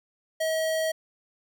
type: tone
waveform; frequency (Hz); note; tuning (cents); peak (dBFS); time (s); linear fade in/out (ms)
square; 639; D#5; +46; -25; 0.4-0.92; 10
effects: none